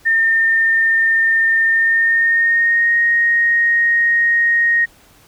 sine tone with pitch glide, 1812 to 1867.3 Hz, A#6 to A#6, -50 to +2 cents, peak -11 dBFS, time 0.05-4.86 s, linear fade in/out 20 ms, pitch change +52 cents, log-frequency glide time 1.67-2.97 s, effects pink hiss -49 dBFS RMS until 5.27 s

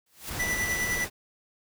white noise with exponential growth, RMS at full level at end -34 dBFS, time 0.06-0.3 s, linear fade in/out 5 ms, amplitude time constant 52 ms
pink noise, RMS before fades -34 dBFS, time 0.27-1.1 s, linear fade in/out 50 ms
square tone with tremolo, 1975.5 Hz, B6, in tune, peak -26 dBFS, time 0.39-1.05 s, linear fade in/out 10 ms, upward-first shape sine, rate 9.8 Hz, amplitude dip 45%
effects none

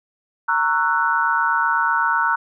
sine chord, F# dominant seventh, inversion first, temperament just, 925 / 1110 / 1332 / 1480 Hz, A#5 / C#6 / E6 / F#6, -14 / +2 / +18 / 0 cents, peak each -21 / -25 / -22 / -20 dBFS, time 0.48-2.36 s, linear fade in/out 10 ms, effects none

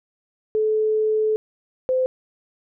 sine tone pair in turn, 432.8 / 514.7 Hz, A4 / C5, -29 / -29 cents, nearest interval minor third, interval 300 cents, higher second, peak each -17 dBFS, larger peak neither, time 0.55-1.36 / 1.89-2.06 s, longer first, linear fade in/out 0 ms, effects none

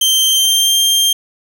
sawtooth tone with pitch glide, 3136 to 3183 Hz, G7 to G7, 0 to +26 cents, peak -7 dBFS, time 0.01-1.13 s, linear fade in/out 5 ms, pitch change +26 cents, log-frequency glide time 0.24-0.81 s, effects 7-bit

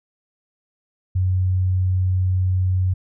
sine tone, 92.5 Hz, F#2, in tune, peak -16 dBFS, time 1.15-2.94 s, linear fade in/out 10 ms, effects none

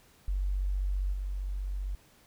sine tone with level steps, 47.6 Hz, F#1, 50 cents sharp, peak -27 / -31 dBFS, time 0.28-1.95 s, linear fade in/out 0 ms, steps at 1.12 s, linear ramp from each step 20 ms, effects pink hiss -61 dBFS RMS until 2.26 s

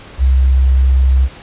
sine tone, 65.5 Hz, C2, 2 cents sharp, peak -7 dBFS, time 0.18-1.29 s, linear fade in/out 50 ms, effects pink hiss -36 dBFS RMS until 1.42 s + resampled to 8000 Hz

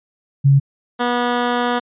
sine / 10% pulse tone pair in turn, 138.6 / 243.1 Hz, C#3 / B3, 0 / -27 cents, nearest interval minor seventh, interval 973 cents, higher second, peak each -8 dBFS, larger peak neither, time 0.44-0.6 / 0.99-1.8 s, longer second, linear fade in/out 20 ms, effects resampled to 8000 Hz

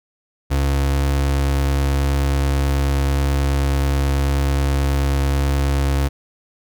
35% pulse tone, 69.3 Hz, C#2, in tune, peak -14 dBFS, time 0.5-6.09 s, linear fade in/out 20 ms, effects none

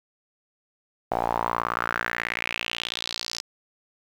sawtooth tone with band-pass filter sweep, 58.27 Hz, A#1, in tune, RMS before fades -29 dBFS, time 1.11-3.41 s, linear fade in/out 5 ms, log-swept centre 730 to 5300 Hz, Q 4.2, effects 8-bit

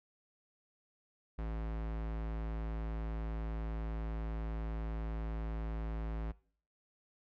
square tone, 55 Hz, A1, in tune, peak -37 dBFS, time 1.38-6.32 s, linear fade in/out 10 ms, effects noise-tail reverb RT60 0.5 s tail -21 dB re dry + low-pass 2000 Hz 12 dB/octave

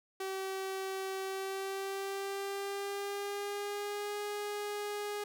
sawtooth tone with pitch glide, 383.4 to 413.3 Hz, G4 to G#4, -38 to -8 cents, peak -32 dBFS, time 0.2-5.24 s, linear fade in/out 5 ms, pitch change +130 cents, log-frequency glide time 1.22-4.2 s, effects none

